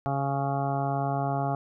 harmonic tone, 138.59 Hz, C#3, in tune, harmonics 1 / 2 / 3 / 4 / 5 / 6 / 8 / 9 / 10, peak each -29 / -35 / -38 / -40 / -30 / -33 / -39 / -42 / -45 dBFS, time 0.06-1.55 s, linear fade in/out 0 ms, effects none

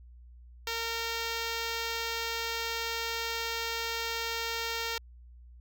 5% pulse tone with notch filter, 459.3 Hz, A#4, 26 cents flat, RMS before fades -34 dBFS, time 0.67-4.98 s, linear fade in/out 2 ms, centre 11000 Hz, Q 1.3, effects added 60 Hz sine -49 dBFS peak until 5.6 s

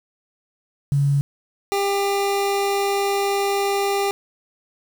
sine / 25% pulse tone pair in turn, 141.2 / 398.7 Hz, C#3 / G4, +32 / +29 cents, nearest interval octave + tritone, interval 1797 cents, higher second, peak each -15 dBFS, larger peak neither, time 0.92-1.21 / 1.72-4.11 s, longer second, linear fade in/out 0 ms, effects 7-bit

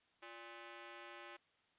10% pulse ring-modulated tone, 466.2 Hz, A#4, in tune, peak -40 dBFS, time 0.22-1.37 s, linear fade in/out 10 ms, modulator 116 Hz, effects white hiss -75 dBFS RMS until 1.78 s + resampled to 8000 Hz

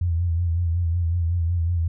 sine tone with vibrato, 85.2 Hz, F2, 42 cents flat, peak -19 dBFS, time 0.01-1.88 s, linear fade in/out 5 ms, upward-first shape sine, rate 5.4 Hz, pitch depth 63 cents each way, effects none

